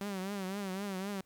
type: tone with vibrato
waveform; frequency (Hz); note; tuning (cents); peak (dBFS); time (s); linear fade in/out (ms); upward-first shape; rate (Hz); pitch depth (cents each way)
sawtooth; 194.7; G3; -12; -32; 0.01-1.21; 2; triangle; 3.9; 110
effects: pink hiss -71 dBFS RMS until 1.25 s